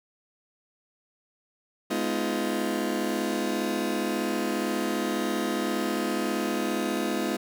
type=chord; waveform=30% pulse; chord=F half-diminished seventh; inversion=first; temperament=just; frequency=209.5 / 251.4 / 314.3 / 349.2 Hz; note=Ab3 / Cb4 / Eb4 / F4; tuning=+15 / +31 / +18 / 0 cents; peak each=-29 dBFS; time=1.9-7.37 s; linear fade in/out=10 ms; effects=none